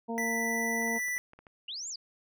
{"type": "harmonic tone", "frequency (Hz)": 230, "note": "A#3", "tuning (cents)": -23, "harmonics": [1, 2, 3, 4], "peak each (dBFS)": [-34, -37, -39, -40], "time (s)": [0.08, 0.99], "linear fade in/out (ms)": 20}
{"type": "tone", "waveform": "square", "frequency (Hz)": 1975.5, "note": "B6", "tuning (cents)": 0, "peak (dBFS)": -31, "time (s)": [0.18, 1.18], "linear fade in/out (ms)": 0}
{"type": "clicks", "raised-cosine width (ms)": 0.5, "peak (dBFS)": -37, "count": 9, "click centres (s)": [0.823, 0.877, 0.962, 0.994, 1.083, 1.166, 1.334, 1.39, 1.468]}
{"type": "linear two-way sweep", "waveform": "sine", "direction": "up then down", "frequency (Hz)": [2712, 7459, 4373], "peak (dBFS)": -36, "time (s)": [1.68, 1.96], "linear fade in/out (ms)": 5, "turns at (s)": 1.89}
{"effects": []}